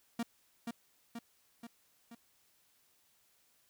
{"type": "tone with echo", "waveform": "45% pulse", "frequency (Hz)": 233.3, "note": "A#3", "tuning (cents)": 2, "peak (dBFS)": -33, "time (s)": [0.19, 0.23], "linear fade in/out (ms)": 5, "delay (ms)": 480, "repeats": 4, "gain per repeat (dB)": -4, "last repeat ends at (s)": 2.15, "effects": ["white hiss -71 dBFS RMS until 3.69 s"]}